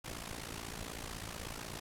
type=noise with amplitude modulation; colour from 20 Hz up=pink; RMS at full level=-40 dBFS; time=0.04-1.8 s; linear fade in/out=10 ms; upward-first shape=sine; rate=56.1 Hz; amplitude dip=80%; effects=low-pass 12000 Hz 12 dB/octave